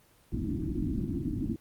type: low-pass noise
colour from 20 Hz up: white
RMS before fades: -32 dBFS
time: 0.32-1.56 s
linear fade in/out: 2 ms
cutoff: 340 Hz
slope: 96 dB/octave
effects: pink hiss -62 dBFS RMS until 1.6 s + Opus 24 kbps